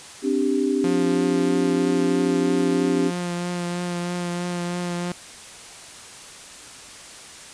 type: chord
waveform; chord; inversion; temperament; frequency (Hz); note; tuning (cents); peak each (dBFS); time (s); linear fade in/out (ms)
sine; C suspended second; none; just; 261.6 / 294.3 / 392.4; C4 / D4 / G4; 0 / +4 / +2; -23; 0.22-3.12; 50
type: tone with vibrato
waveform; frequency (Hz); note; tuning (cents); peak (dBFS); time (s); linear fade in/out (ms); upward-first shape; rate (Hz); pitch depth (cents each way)
sawtooth; 175.7; F3; +11; -21; 0.84-5.12; 2; triangle; 3.1; 19
effects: white hiss -41 dBFS RMS until 7.53 s + resampled to 22050 Hz